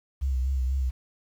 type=tone with vibrato; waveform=sine; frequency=65.41 Hz; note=C2; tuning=in tune; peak=-23 dBFS; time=0.21-0.91 s; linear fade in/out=20 ms; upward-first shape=sine; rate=4.1 Hz; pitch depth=62 cents each way; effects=9-bit